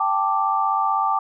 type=chord; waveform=sine; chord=G suspended second; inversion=none; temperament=equal; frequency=784 / 880 / 1174.7 Hz; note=G5 / A5 / D6; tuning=0 / 0 / 0 cents; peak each=-23 / -23 / -21 dBFS; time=0-1.19 s; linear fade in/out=5 ms; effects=none